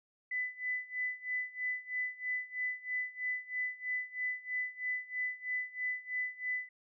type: tone with tremolo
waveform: sine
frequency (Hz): 2000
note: B6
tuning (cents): +21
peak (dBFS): -31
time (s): 0.31-6.69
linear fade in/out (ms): 5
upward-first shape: sine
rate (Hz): 3.1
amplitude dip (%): 90
effects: none